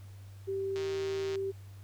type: tone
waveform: sine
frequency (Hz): 389.3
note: G4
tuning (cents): -12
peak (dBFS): -31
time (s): 0.47-1.52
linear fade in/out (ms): 20
type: click train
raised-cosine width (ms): 0.2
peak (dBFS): -27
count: 94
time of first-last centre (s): 0.76-1.356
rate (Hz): 156
effects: added 98 Hz sine -46 dBFS peak until 1.83 s + pink hiss -62 dBFS RMS until 1.83 s